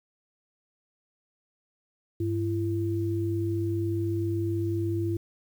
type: tone pair together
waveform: sine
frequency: 101.1 / 337.1 Hz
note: G#2 / E4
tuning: -46 / +39 cents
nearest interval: octave + major sixth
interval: 2085 cents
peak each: -28 dBFS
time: 2.2-5.17 s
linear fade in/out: 5 ms
effects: 9-bit